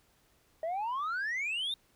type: exponential sweep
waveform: sine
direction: up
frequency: 626 to 3729 Hz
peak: -29 dBFS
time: 0.63-1.74 s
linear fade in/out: 2 ms
effects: tanh soft clip ceiling -30 dBFS + pink hiss -68 dBFS RMS until 1.95 s